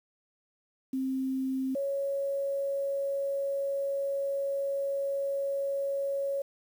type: tone pair in turn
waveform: sine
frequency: 263.5 / 554.5 Hz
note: C4 / C#5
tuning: +12 / 0 cents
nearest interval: octave + minor second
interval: 1288 cents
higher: second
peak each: -28 dBFS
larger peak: neither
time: 0.93-1.75 / 1.75-6.42 s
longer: second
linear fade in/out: 5 ms
effects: 9-bit